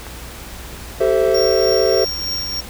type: click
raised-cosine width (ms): 0.5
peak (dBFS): -17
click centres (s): 0.067
type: chord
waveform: triangle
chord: A minor seventh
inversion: third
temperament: equal with one note detuned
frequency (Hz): 385 / 440 / 523.3 / 659.3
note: G4 / A4 / C5 / E5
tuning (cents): -31 / 0 / 0 / 0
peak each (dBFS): -16 / -16 / -16 / -18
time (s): 1-2.05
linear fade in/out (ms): 10
type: tone with tremolo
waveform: square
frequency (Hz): 5560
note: F8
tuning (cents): -9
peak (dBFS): -20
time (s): 1.34-2.61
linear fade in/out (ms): 10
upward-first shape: triangle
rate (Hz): 3.3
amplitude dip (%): 40
effects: added 60 Hz sine -36 dBFS peak until 2.69 s + pink hiss -35 dBFS RMS until 2.69 s